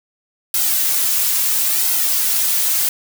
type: noise with flanger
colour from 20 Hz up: blue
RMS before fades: -17 dBFS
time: 0.54-2.89 s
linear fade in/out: 2 ms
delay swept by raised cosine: 1.7 to 3.8 ms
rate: 0.74 Hz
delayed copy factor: -0.65
effects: none